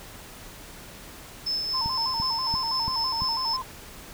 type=tone with tremolo; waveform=sine; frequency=5250 Hz; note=E8; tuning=8 cents flat; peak=-24 dBFS; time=1.46-3.57 s; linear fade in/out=10 ms; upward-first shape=sine; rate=4 Hz; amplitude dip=35%
type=tone with vibrato; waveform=sine; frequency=974 Hz; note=B5; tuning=24 cents flat; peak=-29 dBFS; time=1.73-3.63 s; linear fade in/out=20 ms; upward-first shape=square; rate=6.1 Hz; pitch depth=110 cents each way
type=click train; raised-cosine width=5 ms; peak=-21 dBFS; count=5; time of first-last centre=1.86-3.221 s; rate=2.94 Hz
effects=pink hiss -44 dBFS RMS until 4.13 s